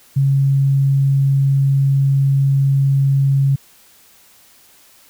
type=tone; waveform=sine; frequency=137.4 Hz; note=C#3; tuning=15 cents flat; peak=-11 dBFS; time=0.16-3.56 s; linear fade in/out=10 ms; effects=white hiss -49 dBFS RMS until 5.09 s

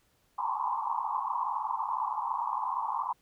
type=band-pass noise; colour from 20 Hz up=white; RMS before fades=-32 dBFS; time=0.38-3.13 s; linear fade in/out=5 ms; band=830 to 1100 Hz; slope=96 dB/octave; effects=pink hiss -70 dBFS RMS until 3.21 s

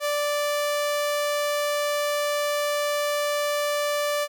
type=tone; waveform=sawtooth; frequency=586 Hz; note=D5; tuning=4 cents flat; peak=-19 dBFS; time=0-4.28 s; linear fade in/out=50 ms; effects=none

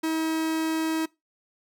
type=tone; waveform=45% pulse; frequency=320 Hz; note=D#4; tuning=49 cents sharp; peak=-24 dBFS; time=0.03-1.06 s; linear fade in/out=10 ms; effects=noise-tail reverb RT60 0.2 s tail -21 dB re dry

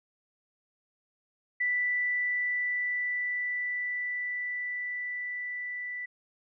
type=tone with level ramp; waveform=sine; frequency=1975.5 Hz; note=B6; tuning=in tune; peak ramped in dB=-25 to -34 dBFS; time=1.6-6.06 s; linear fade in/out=10 ms; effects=none

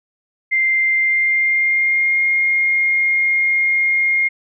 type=tone with pitch glide; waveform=sine; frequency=2093 to 2132 Hz; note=C7 to C7; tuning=0 to +32 cents; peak=-13 dBFS; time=0.51-4.29 s; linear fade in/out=20 ms; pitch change=+32 cents; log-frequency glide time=0.98-2.23 s; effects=none

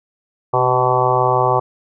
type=harmonic tone with a mistuned harmonic; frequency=126.2 Hz; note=B2; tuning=38 cents sharp; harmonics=1 / 3 / 4 / 5 / 6 / 7 / 8 / 9; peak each=-22 / -21 / -21 / -22 / -20 / -19 / -23 / -20 dBFS; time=0.53-1.6 s; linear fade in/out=10 ms; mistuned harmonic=3; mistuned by=+26 cents; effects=none

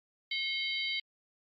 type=harmonic tone with a mistuned harmonic; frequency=773 Hz; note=G5; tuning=24 cents flat; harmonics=3 / 4 / 5 / 6; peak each=-35 / -36 / -38 / -41 dBFS; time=0.31-1 s; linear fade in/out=5 ms; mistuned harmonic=3; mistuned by=-120 cents; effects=Opus 48 kbps

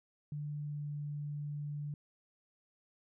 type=tone with pitch glide; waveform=sine; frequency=147.7 to 146.68 Hz; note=D3 to D3; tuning=+10 to -2 cents; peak=-37 dBFS; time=0.32-1.94 s; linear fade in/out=2 ms; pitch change=-12 cents; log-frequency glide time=0.56-0.88 s; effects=none

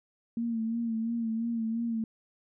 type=tone with vibrato; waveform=sine; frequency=228.5 Hz; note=A#3; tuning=34 cents flat; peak=-28 dBFS; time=0.37-2.04 s; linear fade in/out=2 ms; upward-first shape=sine; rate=2.9 Hz; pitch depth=46 cents each way; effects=none

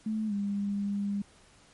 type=tone with pitch glide; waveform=sine; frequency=217.3 to 201.6 Hz; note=A3 to G3; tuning=-21 to +49 cents; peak=-28 dBFS; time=0.06-1.22 s; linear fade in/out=5 ms; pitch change=-130 cents; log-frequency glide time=0.27-0.33 s; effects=pink hiss -59 dBFS RMS until 1.73 s + MP3 48 kbps

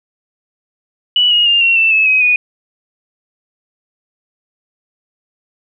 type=tone with pitch steps; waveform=sine; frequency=2951 / 2877 / 2805 / 2734 / 2666 / 2599 / 2534 / 2470 Hz; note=F#7 / F#7 / F7 / F7 / E7 / E7 / D#7 / D#7; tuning=-5 / -49 / +7 / -37 / +19 / -25 / +31 / -13 cents; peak=-8 dBFS; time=1.16-2.36 s; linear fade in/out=2 ms; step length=150 ms; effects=none

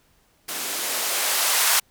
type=noise with band-pass filter sweep; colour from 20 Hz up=violet; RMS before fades=-23 dBFS; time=0.48-1.8 s; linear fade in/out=10 ms; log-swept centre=230 to 960 Hz; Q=1.1; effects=pink hiss -62 dBFS RMS until 1.9 s

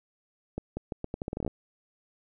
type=accelerating click train; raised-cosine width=2 ms; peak=-19 dBFS; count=14; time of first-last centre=0.58-1.478 s; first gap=190 ms; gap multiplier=0.8; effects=none

